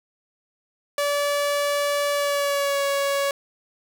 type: tone with pitch glide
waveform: sawtooth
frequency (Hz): 576 to 559.6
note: D5 to C#5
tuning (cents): -34 to +16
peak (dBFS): -17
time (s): 0.98-3.31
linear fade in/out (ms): 2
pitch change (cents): -50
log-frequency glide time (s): 2.12-2.84
effects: none